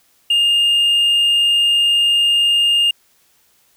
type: tone with hard clipping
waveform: sine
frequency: 2823 Hz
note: F7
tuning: 18 cents sharp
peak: -12 dBFS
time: 0.3-2.91 s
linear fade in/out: 5 ms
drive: 2 dB
effects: white hiss -57 dBFS RMS until 3.76 s